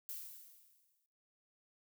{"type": "noise with exponential decay", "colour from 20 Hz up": "violet", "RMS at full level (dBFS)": -43, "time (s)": [0.09, 1.06], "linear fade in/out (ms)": 0, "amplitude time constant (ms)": 210, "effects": ["noise-tail reverb RT60 0.9 s tail -25 dB re dry"]}